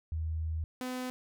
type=tone pair in turn; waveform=sine / sawtooth; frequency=79.8 / 253.3 Hz; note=D#2 / B3; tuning=+44 / +44 cents; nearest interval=octave + minor sixth; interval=2000 cents; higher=second; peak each=-31 / -31 dBFS; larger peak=neither; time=0.12-0.64 / 0.81-1.1 s; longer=first; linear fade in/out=0 ms; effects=none